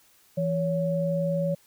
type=tone pair together; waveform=sine; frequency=166.92 / 561 Hz; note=E3 / C#5; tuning=+22 / +21 cents; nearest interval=octave + major sixth; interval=2099 cents; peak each=-26 dBFS; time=0.37-1.55 s; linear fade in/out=10 ms; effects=white hiss -60 dBFS RMS until 1.66 s